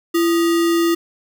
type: tone with sample-and-hold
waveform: sine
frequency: 337.2 Hz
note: E4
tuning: 39 cents sharp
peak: -13 dBFS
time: 0.14-0.95 s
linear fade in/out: 10 ms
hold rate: 1575 Hz
effects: none